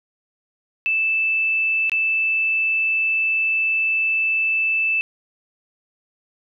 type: tone with dropouts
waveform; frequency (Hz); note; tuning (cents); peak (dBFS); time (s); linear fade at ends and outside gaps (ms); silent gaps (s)
sine; 2637; E7; 0; -17; 0.86-5.01; 0; 1.896-1.918
effects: none